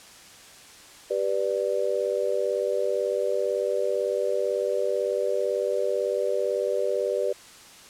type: chord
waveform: sine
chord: G major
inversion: none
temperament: just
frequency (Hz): 392 / 490 / 588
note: G4 / B4 / D5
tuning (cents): 0 / -14 / +2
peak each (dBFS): -28 / -27 / -27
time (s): 1.1-7.33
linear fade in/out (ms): 10
effects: white hiss -48 dBFS RMS until 7.89 s + low-pass 9000 Hz 12 dB/octave